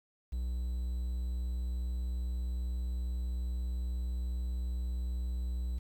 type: tone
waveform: triangle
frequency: 61.2 Hz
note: B1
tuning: 15 cents flat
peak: -30 dBFS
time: 0.32-5.79 s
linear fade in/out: 10 ms
effects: 10-bit